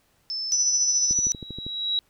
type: tone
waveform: sine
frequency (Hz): 5270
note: E8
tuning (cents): -1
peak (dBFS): -27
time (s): 0.3-1.13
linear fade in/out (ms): 0
type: tone with tremolo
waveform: sine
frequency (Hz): 5920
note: F#8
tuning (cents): 0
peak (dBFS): -18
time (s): 0.52-1.32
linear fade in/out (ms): 0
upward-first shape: sine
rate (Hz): 14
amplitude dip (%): 45
type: tone with exponential growth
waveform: sine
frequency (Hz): 3874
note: B7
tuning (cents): -34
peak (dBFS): -20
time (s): 0.88-1.99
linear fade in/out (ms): 1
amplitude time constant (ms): 240
type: click train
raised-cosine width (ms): 3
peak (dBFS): -23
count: 8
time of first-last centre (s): 1.11-1.666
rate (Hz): 12.6
effects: pink hiss -65 dBFS RMS until 2.09 s